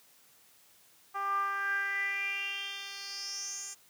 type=tone with band-pass filter sweep; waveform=10% pulse; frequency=396.4 Hz; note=G4; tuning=19 cents sharp; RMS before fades=-35 dBFS; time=1.14-3.75 s; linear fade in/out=20 ms; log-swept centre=1000 to 7600 Hz; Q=6.7; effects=white hiss -62 dBFS RMS until 3.89 s + high-pass 80 Hz 12 dB/octave